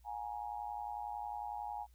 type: tone with amplitude modulation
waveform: sine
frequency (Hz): 831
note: G#5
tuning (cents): +1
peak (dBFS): -35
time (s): 0.04-1.87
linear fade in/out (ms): 50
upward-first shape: sine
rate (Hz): 111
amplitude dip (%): 95
effects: added 60 Hz sine -60 dBFS peak until 1.94 s + white hiss -75 dBFS RMS until 1.94 s